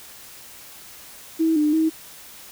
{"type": "tone with pitch steps", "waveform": "sine", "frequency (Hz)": [323, 300.5, 318.8], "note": ["E4", "D4", "D#4"], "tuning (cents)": [-35, 40, 42], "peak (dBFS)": -16, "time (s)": [1.39, 1.9], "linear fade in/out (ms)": 20, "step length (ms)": 170, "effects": ["white hiss -43 dBFS RMS until 2.51 s"]}